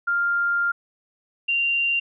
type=tone pair in turn; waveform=sine; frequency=1398 / 2773 Hz; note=F6 / F7; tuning=+1 / -13 cents; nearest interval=octave; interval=1186 cents; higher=second; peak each=-19 dBFS; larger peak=neither; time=0.07-0.72 / 1.48-2 s; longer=first; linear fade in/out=10 ms; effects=none